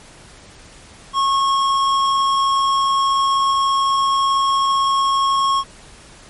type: tone with tanh clipping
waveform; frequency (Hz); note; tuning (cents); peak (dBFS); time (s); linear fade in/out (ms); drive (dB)
sine; 1092; C#6; -26; -16; 1.13-5.64; 50; 14
effects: pink hiss -43 dBFS RMS until 6.29 s + MP3 48 kbps